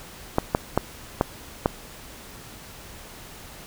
clicks, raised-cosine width 1 ms, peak -4 dBFS, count 5, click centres 0.384 / 0.549 / 0.776 / 1.211 / 1.659 s, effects pink hiss -43 dBFS RMS until 3.66 s

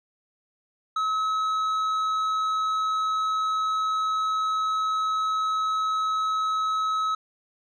sine tone with tanh clipping, 1286 Hz, E6, 43 cents flat, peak -24 dBFS, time 0.96-7.15 s, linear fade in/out 5 ms, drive 7 dB, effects none

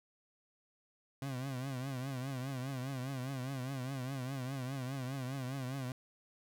30% pulse tone with vibrato, 131.7 Hz, C3, 12 cents sharp, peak -35 dBFS, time 1.22-5.92 s, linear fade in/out 2 ms, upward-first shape triangle, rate 4.9 Hz, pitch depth 120 cents each way, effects none

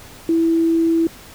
sine tone, 329.6 Hz, E4, in tune, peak -13 dBFS, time 0.29-1.07 s, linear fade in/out 2 ms, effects pink hiss -41 dBFS RMS until 1.34 s

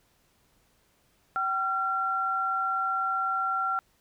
sine tone pair together, 767.8 / 1368 Hz, G5 / F6, -36 / -36 cents, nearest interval minor seventh, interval 1000 cents, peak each -32 / -26 dBFS, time 1.36-3.79 s, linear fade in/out 0 ms, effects pink hiss -67 dBFS RMS until 4 s

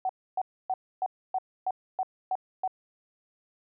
sine tone bursts, 751 Hz, F#5, 26 cents sharp, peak -25 dBFS, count 9, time 0.05-2.677 s, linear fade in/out 2 ms, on 43 ms, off 280 ms, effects none

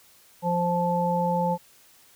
harmonic tone, 174.61 Hz, F3, in tune, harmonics 1 / 3 / 5, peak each -26 / -27 / -25 dBFS, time 0.42-1.58 s, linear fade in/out 50 ms, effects white hiss -56 dBFS RMS until 2.15 s

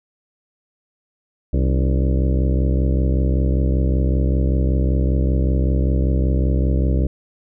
harmonic tone with a mistuned harmonic, 65.2 Hz, C2, 5 cents flat, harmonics 1 / 2 / 3 / 4 / 5 / 6 / 7 / 8 / 9, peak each -16 / -22 / -26 / -28 / -30 / -32 / -33 / -34 / -35 dBFS, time 1.53-7.07 s, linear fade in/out 5 ms, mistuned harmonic 4, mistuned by +120 cents, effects none

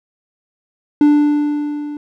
triangle tone with level ramp, 294.6 Hz, D4, 6 cents sharp, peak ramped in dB -4 to -22 dBFS, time 1.01-1.97 s, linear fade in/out 2 ms, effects none

